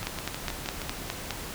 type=two click trains; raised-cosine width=0.2 ms; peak=-12 / -16 dBFS; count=7 / 6; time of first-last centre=0.07-1.307 / 0.03-0.817 s; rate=4.85 / 6.35 Hz; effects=pink hiss -38 dBFS RMS until 1.54 s